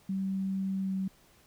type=tone with pitch glide; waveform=sine; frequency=192.3 to 190.75 Hz; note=G3 to G3; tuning=-33 to -47 cents; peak=-29 dBFS; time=0.09-1.08 s; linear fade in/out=5 ms; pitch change=-14 cents; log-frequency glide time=0.8-0.94 s; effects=pink hiss -62 dBFS RMS until 1.46 s